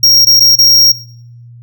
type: tone with dropouts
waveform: square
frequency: 5588 Hz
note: F8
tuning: in tune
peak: -4 dBFS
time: 0.03-0.92 s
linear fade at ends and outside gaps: 5 ms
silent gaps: 0.25-0.268 / 0.397-0.404 / 0.556-0.586 s
effects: noise-tail reverb RT60 0.6 s tail -19 dB re dry + added 119 Hz sine -32 dBFS peak until 1.62 s